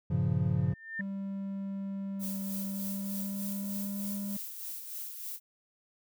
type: chord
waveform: triangle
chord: G half-diminished seventh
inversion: none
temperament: equal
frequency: 98 / 116.54 / 138.59 / 174.61 Hz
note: G2 / Bb2 / Db3 / F3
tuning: 0 / 0 / 0 / 0 cents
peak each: -30 / -32 / -28 / -30 dBFS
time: 0.1-0.74 s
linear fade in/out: 10 ms
type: tone with exponential growth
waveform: sine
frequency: 1800 Hz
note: A6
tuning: 39 cents sharp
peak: -31 dBFS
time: 0.56-1.01 s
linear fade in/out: 2 ms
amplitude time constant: 97 ms
type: tone with pitch glide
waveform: triangle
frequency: 196 to 201.3 Hz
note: G3 to G3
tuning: 0 to +46 cents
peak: -32 dBFS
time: 0.99-4.37 s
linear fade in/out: 5 ms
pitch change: +46 cents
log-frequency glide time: 2.55-4.14 s
type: noise with tremolo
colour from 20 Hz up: violet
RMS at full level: -39 dBFS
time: 2.19-5.4 s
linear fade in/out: 50 ms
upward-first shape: sine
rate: 3.3 Hz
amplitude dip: 45%
effects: none